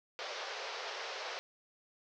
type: band-pass noise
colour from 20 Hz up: pink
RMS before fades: -42 dBFS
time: 0.19-1.39 s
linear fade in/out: 0 ms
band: 440 to 5700 Hz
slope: 48 dB/octave
effects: none